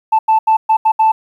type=tone bursts at uneven times; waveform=sine; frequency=880 Hz; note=A5; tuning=in tune; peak=-6 dBFS; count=6; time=0.12-0.19 / 0.28-0.39 / 0.47-0.57 / 0.69-0.77 / 0.85-0.92 / 0.99-1.12 s; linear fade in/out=10 ms; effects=tanh soft clip ceiling -5 dBFS + 8-bit